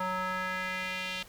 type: tone with band-pass filter sweep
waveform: square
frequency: 185 Hz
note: F#3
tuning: in tune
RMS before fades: -34 dBFS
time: 0-1.23 s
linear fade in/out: 5 ms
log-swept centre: 1100 to 3100 Hz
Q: 2.2
effects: pink hiss -54 dBFS RMS until 1.28 s